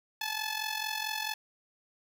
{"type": "tone with amplitude modulation", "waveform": "10% pulse", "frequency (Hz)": 865, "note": "A5", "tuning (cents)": -30, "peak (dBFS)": -21, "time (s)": [0.21, 1.34], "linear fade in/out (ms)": 5, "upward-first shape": "sine", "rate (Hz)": 44.5, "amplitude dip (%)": 70, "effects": []}